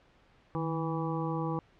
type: harmonic tone with a mistuned harmonic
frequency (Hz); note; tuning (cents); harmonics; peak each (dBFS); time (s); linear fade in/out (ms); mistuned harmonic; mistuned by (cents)
163.7; E3; -12; 1 / 2 / 3 / 5 / 6 / 7; -33 / -36 / -38 / -40 / -41 / -41; 0.55-1.59; 0; 1; -75
effects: pink hiss -63 dBFS RMS until 1.79 s + low-pass 3000 Hz 12 dB/octave